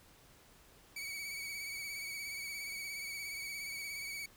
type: tone with vibrato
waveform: sawtooth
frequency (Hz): 2259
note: C#7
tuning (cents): +32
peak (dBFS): -37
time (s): 0.96-4.26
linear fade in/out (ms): 5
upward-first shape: triangle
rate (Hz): 17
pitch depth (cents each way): 51
effects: pink hiss -62 dBFS RMS until 4.36 s